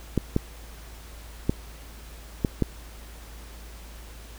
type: clicks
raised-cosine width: 3 ms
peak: -8 dBFS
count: 5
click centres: 0.177 / 0.364 / 1.495 / 2.448 / 2.623 s
effects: added 55 Hz sine -42 dBFS peak until 4.38 s + pink hiss -48 dBFS RMS until 4.38 s